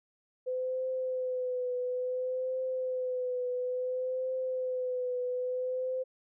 sine tone with vibrato, 507 Hz, B4, 45 cents sharp, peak -30 dBFS, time 0.46-6.04 s, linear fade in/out 20 ms, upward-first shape triangle, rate 0.58 Hz, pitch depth 37 cents each way, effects none

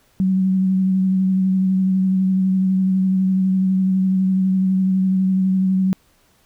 sine tone with vibrato, 188.6 Hz, F#3, 33 cents sharp, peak -14 dBFS, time 0.2-5.93 s, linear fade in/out 0 ms, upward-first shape sine, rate 12 Hz, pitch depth 19 cents each way, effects pink hiss -58 dBFS RMS until 6.45 s

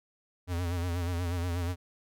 square tone with vibrato, 87.31 Hz, F2, in tune, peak -30 dBFS, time 0.47-1.76 s, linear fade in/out 50 ms, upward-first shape sine, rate 8.3 Hz, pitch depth 63 cents each way, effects none

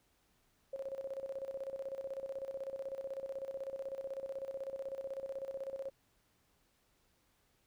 sine tone with tremolo, 541 Hz, C#5, 42 cents flat, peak -37 dBFS, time 0.73-5.9 s, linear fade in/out 5 ms, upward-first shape square, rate 16 Hz, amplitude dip 70%, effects pink hiss -74 dBFS RMS until 7.66 s

